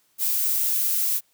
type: noise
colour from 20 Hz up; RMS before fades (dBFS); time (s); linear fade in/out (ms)
violet; -23; 0.18-1.21; 50
effects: white hiss -65 dBFS RMS until 1.33 s